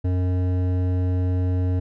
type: tone with hard clipping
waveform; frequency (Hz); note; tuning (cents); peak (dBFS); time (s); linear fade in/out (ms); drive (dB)
sine; 91; F#2; -28; -21; 0.04-1.8; 10; 12
effects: none